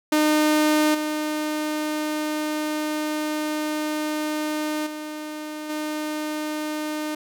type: tone with level steps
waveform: sawtooth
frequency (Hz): 304.9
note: D#4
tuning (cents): -35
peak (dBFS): -13 / -20 / -27 / -22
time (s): 0.12-7.15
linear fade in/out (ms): 5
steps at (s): 0.94 / 4.86 / 5.69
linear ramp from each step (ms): 10
effects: none